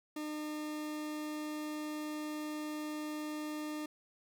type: tone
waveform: 40% pulse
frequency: 303.4 Hz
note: D#4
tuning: 44 cents flat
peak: -37 dBFS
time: 0.16-3.86 s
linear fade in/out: 5 ms
effects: none